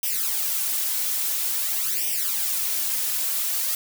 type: noise with flanger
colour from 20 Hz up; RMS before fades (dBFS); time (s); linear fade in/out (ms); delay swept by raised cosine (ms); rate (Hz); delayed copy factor
blue; -25; 0.03-3.75; 2; 0.35 to 4.05; 0.49; +0.85
effects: none